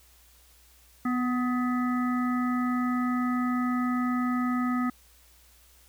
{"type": "harmonic tone with a mistuned harmonic", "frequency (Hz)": 248, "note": "B3", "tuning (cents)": 7, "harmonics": [1, 3, 5, 7, 8], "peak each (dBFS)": [-25, -39, -32, -44, -41], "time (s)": [1.05, 4.9], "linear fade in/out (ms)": 5, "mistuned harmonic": 5, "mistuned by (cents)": 27, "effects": ["added 60 Hz sine -59 dBFS peak until 5.88 s", "white hiss -59 dBFS RMS until 5.88 s"]}